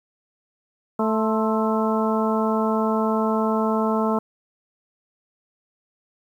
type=harmonic tone with a mistuned harmonic; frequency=220 Hz; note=A3; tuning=in tune; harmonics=1 / 2 / 3 / 4 / 5 / 6; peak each=-22 / -25 / -27 / -28 / -29 / -30 dBFS; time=0.99-4.19 s; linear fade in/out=5 ms; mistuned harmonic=5; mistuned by=-59 cents; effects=9-bit